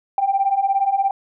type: beating tone pair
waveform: sine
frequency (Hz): 774 / 791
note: G5 / G5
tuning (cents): -22 / +15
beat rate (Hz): 17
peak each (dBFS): -20 / -17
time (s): 0.18-1.11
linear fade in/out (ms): 2
effects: tanh soft clip ceiling -8 dBFS